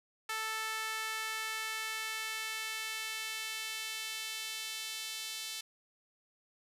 sawtooth tone with high-pass filter sweep, 440 Hz, A4, in tune, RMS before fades -39 dBFS, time 0.29-5.61 s, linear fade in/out 5 ms, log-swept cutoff 1400 to 3500 Hz, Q 1.3, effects resampled to 32000 Hz + 10-bit

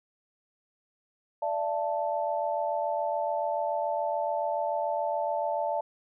sine chord, D suspended second, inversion none, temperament equal with one note detuned, 587.3 / 674.3 / 880 Hz, D5 / E5 / A5, 0 / +39 / 0 cents, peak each -31 dBFS, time 1.42-5.81 s, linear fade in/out 5 ms, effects none

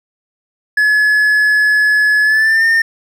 triangle tone with pitch glide, 1704 to 1815.8 Hz, G#6 to A#6, +44 to -46 cents, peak -7 dBFS, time 0.77-2.82 s, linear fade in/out 5 ms, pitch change +110 cents, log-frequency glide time 2.23-2.65 s, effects none

